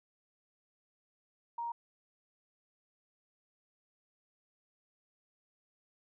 sine tone, 938 Hz, A#5, 11 cents sharp, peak -35 dBFS, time 1.58-1.72 s, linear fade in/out 5 ms, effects none

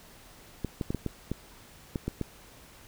clicks, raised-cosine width 3 ms, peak -17 dBFS, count 9, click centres 0.647 / 0.812 / 0.905 / 0.947 / 1.063 / 1.316 / 1.958 / 2.08 / 2.213 s, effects pink hiss -53 dBFS RMS until 2.87 s

